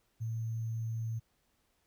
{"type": "tone with sample-and-hold", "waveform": "sine", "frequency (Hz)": 113.1, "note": "A2", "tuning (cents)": 48, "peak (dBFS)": -33, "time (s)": [0.2, 1.2], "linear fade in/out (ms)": 20, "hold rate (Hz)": 6300, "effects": ["pink hiss -75 dBFS RMS until 1.86 s"]}